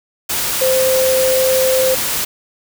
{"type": "tone in noise", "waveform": "sine", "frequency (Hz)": 520, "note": "C5", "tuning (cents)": -11, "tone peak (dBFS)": -12, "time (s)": [0.61, 1.95], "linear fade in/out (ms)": 10, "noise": "white", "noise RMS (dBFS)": -19, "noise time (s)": [0.29, 2.25], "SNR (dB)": 4, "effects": []}